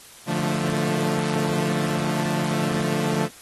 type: chord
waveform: sawtooth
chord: D minor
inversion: none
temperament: equal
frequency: 146.83 / 174.61 / 220 Hz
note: D3 / F3 / A3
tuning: 0 / 0 / 0 cents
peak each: -23 / -23 / -23 dBFS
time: 0.26-3.29 s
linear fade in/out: 50 ms
effects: white hiss -46 dBFS RMS until 3.41 s + AAC 32 kbps